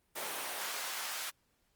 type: noise with high-pass filter sweep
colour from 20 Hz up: pink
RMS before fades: -39 dBFS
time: 0.15-1.31 s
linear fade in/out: 20 ms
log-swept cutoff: 520 to 1300 Hz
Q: 0.79
effects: pink hiss -75 dBFS RMS until 1.75 s + Opus 32 kbps